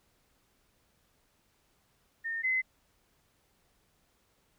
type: tone pair in turn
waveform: sine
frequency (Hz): 1826 / 2044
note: A#6 / C7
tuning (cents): -36 / -41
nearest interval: major second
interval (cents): 195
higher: second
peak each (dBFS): -32 / -26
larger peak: second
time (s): 2.24-2.43 / 2.43-2.62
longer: neither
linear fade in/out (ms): 20
effects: pink hiss -71 dBFS RMS until 4.58 s